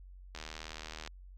click train, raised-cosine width 0.2 ms, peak -25 dBFS, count 58, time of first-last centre 0.35-1.075 s, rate 78.6 Hz, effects added 46 Hz sine -49 dBFS peak until 1.37 s

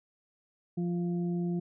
harmonic tone, 174.2 Hz, F3, 4 cents flat, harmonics 1 / 2 / 4, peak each -29 / -36 / -49 dBFS, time 0.77-1.6 s, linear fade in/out 10 ms, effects none

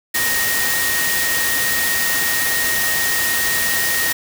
sine tone in noise, 1864.7 Hz, A#6, in tune, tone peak -20 dBFS, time 0.14-4.13 s, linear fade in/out 10 ms, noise white, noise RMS -20 dBFS, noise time 0.14-4.13 s, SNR -3 dB, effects none

